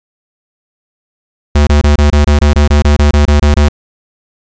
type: tone bursts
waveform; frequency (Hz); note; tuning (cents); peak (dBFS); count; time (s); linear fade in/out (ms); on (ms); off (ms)
square; 73.42; D2; 0; -5; 15; 1.55-3.686; 5; 120; 24
effects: resampled to 16000 Hz + 7-bit